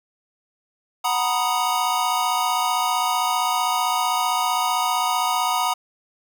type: chord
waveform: square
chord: B major seventh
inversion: second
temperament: equal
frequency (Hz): 740 / 932.3 / 987.8 / 1244.5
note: F#5 / A#5 / B5 / D#6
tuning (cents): 0 / 0 / 0 / 0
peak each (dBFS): -26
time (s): 1.04-5.74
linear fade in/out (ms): 10
effects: none